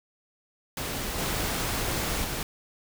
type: noise with level steps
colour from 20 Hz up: pink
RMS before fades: -32 / -29 / -32 dBFS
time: 0.77-2.43 s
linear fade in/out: 2 ms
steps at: 1.18 / 2.24 s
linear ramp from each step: 5 ms
effects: none